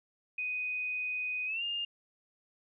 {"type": "tone with pitch glide", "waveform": "sine", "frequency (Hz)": [2495, 2817], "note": ["D#7", "F7"], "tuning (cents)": [4, 14], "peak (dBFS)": -32, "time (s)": [0.38, 1.85], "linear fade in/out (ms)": 5, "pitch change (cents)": 210, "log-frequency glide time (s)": [1.46, 1.63], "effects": []}